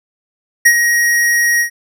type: tone with ADSR envelope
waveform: square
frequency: 1889 Hz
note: A#6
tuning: 22 cents sharp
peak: -4 dBFS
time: 0.65-1.7 s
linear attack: 11 ms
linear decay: 68 ms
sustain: -7 dB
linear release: 94 ms
effects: none